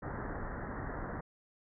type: low-pass noise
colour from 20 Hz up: pink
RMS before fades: -40 dBFS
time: 0.02-1.21 s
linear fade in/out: 10 ms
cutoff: 1900 Hz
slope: 96 dB/octave
effects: none